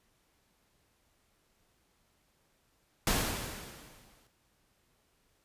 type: noise with exponential decay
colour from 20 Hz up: pink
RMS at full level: -27 dBFS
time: 3.07-4.27 s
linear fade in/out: 1 ms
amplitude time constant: 260 ms
effects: pink hiss -72 dBFS RMS until 5.44 s + resampled to 32000 Hz